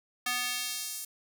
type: tone with high-pass filter sweep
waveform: square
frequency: 246.9 Hz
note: B3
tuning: in tune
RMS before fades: -34 dBFS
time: 0.26-1.05 s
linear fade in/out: 5 ms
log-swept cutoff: 1400 to 8300 Hz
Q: 0.81
effects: none